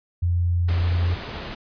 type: tone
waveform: sine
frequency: 87.1 Hz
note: F2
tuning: 4 cents flat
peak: -18 dBFS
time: 0.22-1.15 s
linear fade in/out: 10 ms
type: low-pass noise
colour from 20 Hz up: pink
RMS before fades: -34 dBFS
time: 0.68-1.55 s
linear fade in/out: 10 ms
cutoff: 4500 Hz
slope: 24 dB/octave
effects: resampled to 11025 Hz